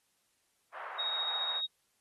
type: band-pass noise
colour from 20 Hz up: white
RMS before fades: -43 dBFS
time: 0.72-1.62 s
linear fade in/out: 50 ms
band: 690 to 1500 Hz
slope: 24 dB/octave
type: tone with tremolo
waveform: sine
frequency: 3764 Hz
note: A#7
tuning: 16 cents sharp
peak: -30 dBFS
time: 0.98-1.67 s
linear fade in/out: 20 ms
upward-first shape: sine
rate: 14 Hz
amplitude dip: 35%
effects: white hiss -75 dBFS RMS until 2 s + AAC 32 kbps